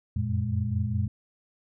sine tone cluster, 89.6 / 94.4 / 115.8 / 207.2 Hz, F2 / F#2 / A#2 / G#3, +45 / +35 / -11 / -4 cents, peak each -30 / -32 / -28 / -33 dBFS, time 0.16-1.08 s, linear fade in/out 5 ms, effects none

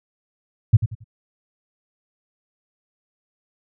sine tone with echo, 110 Hz, A2, in tune, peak -6 dBFS, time 0.73-0.77 s, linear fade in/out 10 ms, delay 91 ms, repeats 3, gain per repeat -11 dB, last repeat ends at 1.043 s, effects none

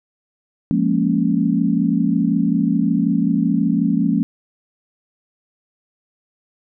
sine chord, Bb minor seventh, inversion second, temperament equal, 174.61 / 207.7 / 233.1 / 277.2 Hz, F3 / Ab3 / Bb3 / Db4, 0 / 0 / 0 / 0 cents, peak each -20 dBFS, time 0.71-4.23 s, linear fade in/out 0 ms, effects none

